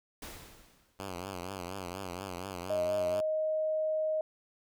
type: noise with exponential decay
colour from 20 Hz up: pink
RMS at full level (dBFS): -42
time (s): 0.22-1.19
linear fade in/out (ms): 5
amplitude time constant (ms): 210
type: tone with vibrato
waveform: 5% pulse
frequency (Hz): 92.5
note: F#2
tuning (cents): 0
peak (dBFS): -27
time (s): 0.99-3.21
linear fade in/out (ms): 5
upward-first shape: triangle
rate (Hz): 4.2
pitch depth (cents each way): 140
type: tone with pitch glide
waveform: sine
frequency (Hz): 621 to 625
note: D#5 to D#5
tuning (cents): -3 to +8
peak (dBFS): -28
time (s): 2.7-4.21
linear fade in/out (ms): 2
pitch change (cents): +11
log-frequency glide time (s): 2.82-3.38
effects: none